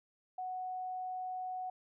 sine tone, 740 Hz, F#5, in tune, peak -37 dBFS, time 0.38-1.7 s, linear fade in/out 5 ms, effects none

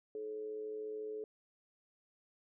sine tone with amplitude modulation, 429.2 Hz, A4, 43 cents flat, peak -37 dBFS, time 0.15-1.24 s, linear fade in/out 2 ms, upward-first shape sine, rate 114 Hz, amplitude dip 50%, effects none

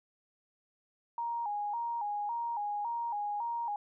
sine tone with vibrato, 880 Hz, A5, in tune, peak -32 dBFS, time 1.18-3.76 s, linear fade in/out 2 ms, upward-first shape square, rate 1.8 Hz, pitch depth 110 cents each way, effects none

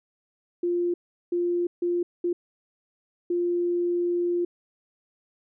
sine tone bursts at uneven times, 349.4 Hz, F4, 1 cent sharp, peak -22 dBFS, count 5, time 0.63-0.94 / 1.32-1.67 / 1.82-2.03 / 2.24-2.33 / 3.3-4.45 s, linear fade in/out 5 ms, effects none

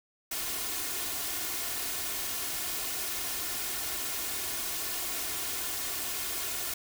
white noise with comb filter, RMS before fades -34 dBFS, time 0.31-6.74 s, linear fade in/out 5 ms, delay 2.8 ms, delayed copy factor +0.55, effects none

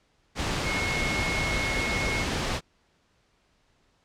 sine tone in noise, 2176 Hz, C#7, 33 cents flat, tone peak -29 dBFS, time 0.63-2.26 s, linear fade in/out 50 ms, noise pink, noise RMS -28 dBFS, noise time 0.35-2.61 s, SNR -4 dB, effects pink hiss -67 dBFS RMS until 4.04 s + low-pass 6000 Hz 12 dB/octave

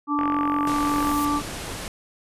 harmonic tone, 291.8 Hz, D4, 11 cents flat, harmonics 1 / 3 / 4, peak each -23 / -30 / -24 dBFS, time 0.07-1.42 s, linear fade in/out 50 ms
violet noise with exponential growth, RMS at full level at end -30 dBFS, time 0.14-1.25 s, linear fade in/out 1 ms, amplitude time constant 240 ms
click train, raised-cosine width 0.5 ms, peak -15 dBFS, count 43, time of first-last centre 0.19-1.115 s, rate 45.4 Hz
pink low-pass noise, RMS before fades -33 dBFS, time 0.67-1.88 s, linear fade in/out 0 ms, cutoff 12000 Hz, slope 48 dB/octave
effects resampled to 32000 Hz

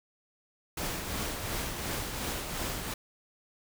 pink noise with tremolo, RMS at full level -33 dBFS, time 0.77-2.94 s, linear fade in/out 5 ms, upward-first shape triangle, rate 2.8 Hz, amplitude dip 45%, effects none

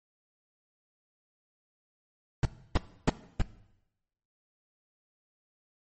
brown noise bursts, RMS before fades -22 dBFS, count 4, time 2.43-3.418 s, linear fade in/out 2 ms, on 22 ms, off 300 ms, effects noise-tail reverb RT60 0.9 s tail -18 dB re dry + MP3 32 kbps

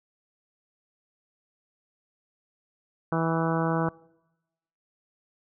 harmonic tone with a mistuned harmonic, 163.7 Hz, E3, 12 cents flat, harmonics 1 / 2 / 3 / 4 / 5 / 6 / 7 / 8 / 9, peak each -27 / -30 / -32 / -33 / -34 / -35 / -35 / -36 / -37 dBFS, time 3.12-3.89 s, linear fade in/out 2 ms, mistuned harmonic 9, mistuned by +20 cents, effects noise-tail reverb RT60 1.0 s tail -24 dB re dry

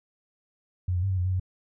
sine tone with pitch steps, 90.8 / 88.7 / 97.3 / 94 / 89.2 / 93.2 / 92.1 Hz, F#2 / F2 / G2 / F#2 / F2 / F#2 / F#2, -32 / +27 / -12 / +28 / +37 / +13 / -7 cents, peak -23 dBFS, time 0.88-1.398 s, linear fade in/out 5 ms, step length 74 ms, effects none

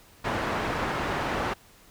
white low-pass noise, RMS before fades -29 dBFS, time 0.24-1.54 s, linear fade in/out 10 ms, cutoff 1300 Hz, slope 12 dB/octave, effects pink hiss -55 dBFS RMS until 1.9 s

